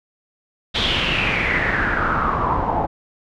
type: noise with low-pass filter sweep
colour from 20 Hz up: pink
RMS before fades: -20 dBFS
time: 0.74-2.87 s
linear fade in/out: 20 ms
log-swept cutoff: 3600 to 800 Hz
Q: 5.8
effects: none